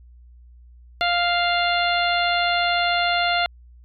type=harmonic tone; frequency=698.5 Hz; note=F5; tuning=in tune; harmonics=1 / 2 / 3 / 4 / 5 / 6; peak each=-21 / -24 / -26 / -27 / -28 / -29 dBFS; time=1.01-3.46 s; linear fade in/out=0 ms; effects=added 60 Hz sine -44 dBFS peak until 3.84 s + MP3 96 kbps